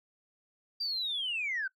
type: linear sweep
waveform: sine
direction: down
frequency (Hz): 4757 to 1480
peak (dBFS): -30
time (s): 0.8-1.68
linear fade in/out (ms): 10
effects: noise-tail reverb RT60 0.1 s tail -22 dB re dry + tanh soft clip ceiling -26 dBFS